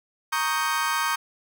35% pulse chord, Eb dominant seventh, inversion second, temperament equal, 932.3 / 1108.7 / 1244.5 / 1568 Hz, Bb5 / Db6 / Eb6 / G6, 0 / 0 / 0 / 0 cents, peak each -27 dBFS, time 0.32-1.16 s, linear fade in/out 10 ms, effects none

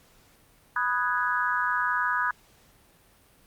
sine chord, G# minor seventh, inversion first, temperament equal, 987.8 / 1244.5 / 1480 / 1661.2 Hz, B5 / D#6 / F#6 / G#6, 0 / 0 / 0 / 0 cents, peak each -29 dBFS, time 0.76-2.31 s, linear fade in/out 2 ms, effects pink hiss -59 dBFS RMS until 3.46 s + Opus 48 kbps

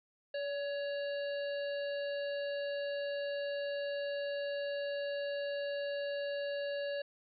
harmonic tone with a mistuned harmonic, 560 Hz, C#5, 18 cents sharp, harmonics 1 / 3 / 5 / 7 / 8, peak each -35 / -45 / -49 / -52 / -53 dBFS, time 0.34-7.02 s, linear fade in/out 5 ms, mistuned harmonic 1, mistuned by +30 cents, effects none

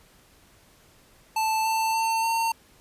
square tone with pitch steps, 880 / 889.7 / 899.5 / 909.5 Hz, A5 / A5 / A5 / A#5, 0 / +19 / +38 / -43 cents, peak -23 dBFS, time 1.36-2.52 s, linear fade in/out 5 ms, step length 290 ms, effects pink hiss -57 dBFS RMS until 2.8 s + resampled to 32000 Hz

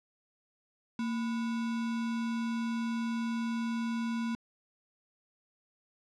sine tone with sample-and-hold, 230 Hz, A#3, 23 cents flat, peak -30 dBFS, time 0.99-4.35 s, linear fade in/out 2 ms, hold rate 1225 Hz, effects low-pass 5000 Hz 12 dB/octave

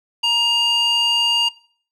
square tone with band-pass filter, 942 Hz, A#5, 18 cents sharp, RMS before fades -18 dBFS, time 0.23-1.49 s, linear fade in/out 10 ms, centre 3400 Hz, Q 6.6, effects noise-tail reverb RT60 0.5 s tail -20 dB re dry

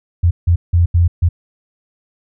sine tone bursts at uneven times, 86.2 Hz, F2, 22 cents flat, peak -8 dBFS, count 5, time 0.23-0.31 / 0.47-0.56 / 0.73-0.86 / 0.94-1.08 / 1.22-1.29 s, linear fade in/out 10 ms, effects none

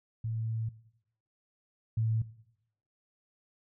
sine tone pair in turn, 112.2 / 111.49 Hz, A2 / A2, +34 / +23 cents, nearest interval unison, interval 11 cents, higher first, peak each -31 / -26 dBFS, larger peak second, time 0.24-0.69 / 1.97-2.22 s, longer first, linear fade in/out 5 ms, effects noise-tail reverb RT60 0.8 s tail -18 dB re dry

